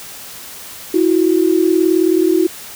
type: tone pair together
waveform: sine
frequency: 327.3 / 366.2 Hz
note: E4 / F#4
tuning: -12 / -18 cents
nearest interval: major second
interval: 194 cents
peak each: -13 dBFS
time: 0.94-2.47 s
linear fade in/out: 5 ms
effects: white hiss -33 dBFS RMS until 2.75 s